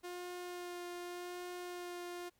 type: tone with vibrato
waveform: sawtooth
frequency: 354.5 Hz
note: F4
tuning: 26 cents sharp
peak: -39 dBFS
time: 0.03-2.3 s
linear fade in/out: 20 ms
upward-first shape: sine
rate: 0.85 Hz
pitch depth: 12 cents each way
effects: pink hiss -75 dBFS RMS until 2.39 s

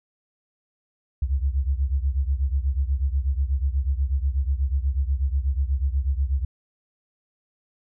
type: beating tone pair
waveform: sine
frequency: 65.41 / 73.61 Hz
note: C2 / D2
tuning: 0 / +5 cents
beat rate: 8.2 Hz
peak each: -22 / -25 dBFS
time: 1.22-6.45 s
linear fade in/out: 5 ms
effects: none

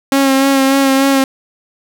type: tone with vibrato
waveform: sawtooth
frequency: 271.2 Hz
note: C#4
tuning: 38 cents flat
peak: -5 dBFS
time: 0.12-1.24 s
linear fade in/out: 2 ms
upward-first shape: sine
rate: 3.4 Hz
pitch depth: 25 cents each way
effects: none

